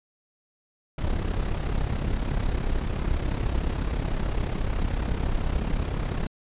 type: noise with amplitude modulation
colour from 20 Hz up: brown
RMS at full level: -23 dBFS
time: 0.98-6.27 s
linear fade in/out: 5 ms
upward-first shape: sine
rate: 33.9 Hz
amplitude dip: 65%
effects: resampled to 8000 Hz